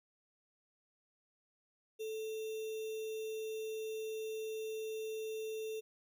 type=tone with sample-and-hold; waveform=sine; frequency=438.6 Hz; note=A4; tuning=6 cents flat; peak=-38 dBFS; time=1.99-5.81 s; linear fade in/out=20 ms; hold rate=3150 Hz; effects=none